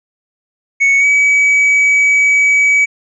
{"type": "tone with pitch glide", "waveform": "triangle", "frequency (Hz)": [2217, 2277], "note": ["C#7", "C#7"], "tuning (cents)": [0, 46], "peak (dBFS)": -6, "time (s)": [0.8, 2.86], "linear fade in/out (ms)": 20, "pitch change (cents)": 46, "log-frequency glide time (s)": [0.99, 1.05], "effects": ["resampled to 22050 Hz"]}